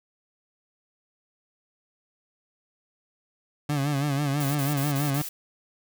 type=tone with vibrato; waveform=30% pulse; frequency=142.5 Hz; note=C#3; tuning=48 cents sharp; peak=-21 dBFS; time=3.69-5.22 s; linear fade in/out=5 ms; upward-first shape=sine; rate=6.1 Hz; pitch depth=81 cents each way
type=noise bursts; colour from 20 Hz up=blue; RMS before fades=-35 dBFS; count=5; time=4.4-5.29 s; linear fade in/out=5 ms; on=150 ms; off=35 ms
effects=none